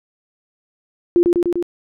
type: tone with echo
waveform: sine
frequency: 347.8 Hz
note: F4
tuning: 7 cents flat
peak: -9 dBFS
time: 1.16-1.23 s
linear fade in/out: 0 ms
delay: 99 ms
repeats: 4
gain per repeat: -2 dB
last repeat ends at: 1.626 s
effects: none